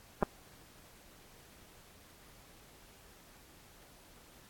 clicks, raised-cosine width 1 ms, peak -14 dBFS, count 2, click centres 0.226 / 0.231 s, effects pink hiss -59 dBFS RMS until 4.49 s + AAC 64 kbps

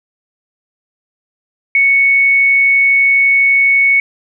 sine tone, 2217 Hz, C#7, in tune, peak -7 dBFS, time 1.75-4 s, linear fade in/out 2 ms, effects none

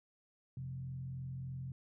sine tone with frequency modulation, 130.81 Hz, C3, in tune, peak -40 dBFS, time 0.57-1.72 s, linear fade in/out 2 ms, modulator 43.3 Hz, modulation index 0.53, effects none

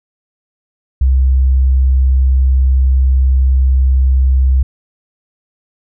sine tone, 65.41 Hz, C2, in tune, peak -7 dBFS, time 1.01-4.63 s, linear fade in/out 5 ms, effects none

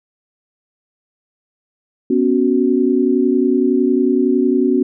sine chord, B suspended second, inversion none, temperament just, 246.9 / 277.8 / 370.4 Hz, B3 / C#4 / F#4, 0 / +4 / +2 cents, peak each -16 dBFS, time 2.1-4.83 s, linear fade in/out 5 ms, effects none

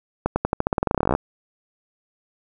accelerating click train, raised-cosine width 1 ms, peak -5 dBFS, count 22, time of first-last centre 0.26-1.151 s, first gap 100 ms, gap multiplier 0.9, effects none

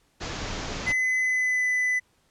pink low-pass noise, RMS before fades -33 dBFS, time 0.2-0.93 s, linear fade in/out 20 ms, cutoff 7100 Hz, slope 96 dB/octave
triangle tone with pitch glide, 2024 to 2001 Hz, B6 to B6, +42 to +22 cents, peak -20 dBFS, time 0.86-2 s, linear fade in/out 20 ms, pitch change -20 cents, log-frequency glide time 1.18-1.67 s
effects pink hiss -66 dBFS RMS until 2.3 s + low-pass 11000 Hz 12 dB/octave

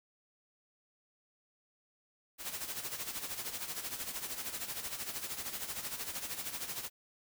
white noise with tremolo, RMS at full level -38 dBFS, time 2.38-6.9 s, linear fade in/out 50 ms, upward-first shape sine, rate 13 Hz, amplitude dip 65%, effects none

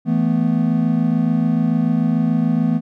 triangle chord, E suspended fourth, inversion none, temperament equal, 164.81 / 220 / 246.9 Hz, E3 / A3 / B3, 0 / 0 / 0 cents, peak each -17 dBFS, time 0.05-2.81 s, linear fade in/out 50 ms, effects none

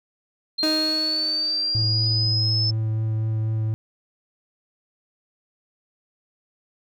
sine linear sweep, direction up, 4173 to 5274 Hz, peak -21 dBFS, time 0.58-2.71 s, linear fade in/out 10 ms
30% pulse tone with exponential decay, 311.1 Hz, D#4, in tune, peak -18 dBFS, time 0.63-2.34 s, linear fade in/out 1 ms, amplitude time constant 370 ms
triangle tone with vibrato, 110 Hz, A2, in tune, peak -19 dBFS, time 1.75-3.74 s, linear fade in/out 0 ms, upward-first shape triangle, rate 4.1 Hz, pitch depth 11 cents each way
effects none

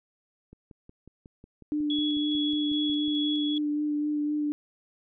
click train, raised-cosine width 3 ms, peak -35 dBFS, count 15, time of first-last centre 0.53-3.08 s, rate 5.49 Hz
sine tone with vibrato, 297.4 Hz, D4, 22 cents sharp, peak -25 dBFS, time 1.72-4.52 s, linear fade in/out 0 ms, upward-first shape sine, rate 3.9 Hz, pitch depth 14 cents each way
sine tone with tremolo, 3365 Hz, G#7, 22 cents sharp, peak -29 dBFS, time 1.9-3.58 s, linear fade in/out 2 ms, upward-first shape square, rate 2.4 Hz, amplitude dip 25%
effects none

